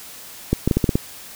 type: clicks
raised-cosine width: 3 ms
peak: -3 dBFS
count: 7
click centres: 0.53 / 0.676 / 0.712 / 0.77 / 0.842 / 0.892 / 0.955 s
effects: white hiss -39 dBFS RMS until 1.35 s